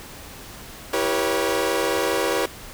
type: chord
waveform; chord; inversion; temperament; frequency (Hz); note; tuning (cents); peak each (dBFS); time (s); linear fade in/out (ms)
sawtooth; C# half-diminished seventh; first; equal with one note detuned; 329.6 / 392 / 482 / 554.4; E4 / G4 / B4 / C#5; 0 / 0 / -42 / 0; -24 / -22 / -21 / -22; 0.93-2.46; 5
effects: pink hiss -40 dBFS RMS until 2.73 s